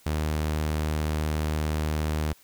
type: tone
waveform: sawtooth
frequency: 76.9 Hz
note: D#2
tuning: 20 cents flat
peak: -21 dBFS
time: 0.06-2.33 s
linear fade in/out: 5 ms
effects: white hiss -57 dBFS RMS until 2.43 s